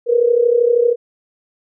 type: tone with amplitude modulation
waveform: sine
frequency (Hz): 476.5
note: A#4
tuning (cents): +38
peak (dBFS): -7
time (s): 0.06-0.96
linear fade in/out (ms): 50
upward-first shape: sine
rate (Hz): 32.8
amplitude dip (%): 75
effects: none